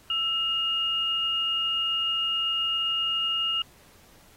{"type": "tone pair together", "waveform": "sine", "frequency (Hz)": [1329, 2846], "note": ["E6", "F7"], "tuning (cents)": [14, 32], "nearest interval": "octave + minor second", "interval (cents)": 1318, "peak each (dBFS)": [-35, -24], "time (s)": [0.1, 3.62], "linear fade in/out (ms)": 2, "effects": ["pink hiss -56 dBFS RMS until 4.36 s", "AAC 48 kbps"]}